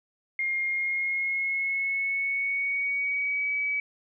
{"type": "tone with pitch glide", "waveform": "sine", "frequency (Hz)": [2128, 2281], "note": ["C7", "C#7"], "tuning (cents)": [29, 49], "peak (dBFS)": -25, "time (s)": [0.39, 3.8], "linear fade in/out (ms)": 2, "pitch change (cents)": 120, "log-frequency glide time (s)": [0.65, 3.52], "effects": []}